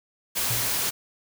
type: noise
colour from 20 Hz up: white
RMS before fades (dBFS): -26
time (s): 0.35-0.91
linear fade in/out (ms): 20
type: tone with exponential decay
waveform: sine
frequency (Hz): 116.54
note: A#2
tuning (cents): 0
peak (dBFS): -26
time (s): 0.5-0.88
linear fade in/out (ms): 5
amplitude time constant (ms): 81
effects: none